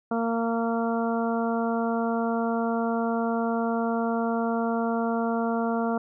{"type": "harmonic tone", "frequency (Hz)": 230, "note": "A#3", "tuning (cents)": -23, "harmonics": [1, 2, 3, 4, 5, 6], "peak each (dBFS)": [-26, -30, -30, -35, -37, -36], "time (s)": [0.11, 5.98], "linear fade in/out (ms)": 5, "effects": []}